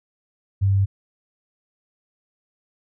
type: tone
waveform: sine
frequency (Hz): 98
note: G2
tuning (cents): 0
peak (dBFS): -15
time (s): 0.61-0.86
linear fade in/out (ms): 20
effects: none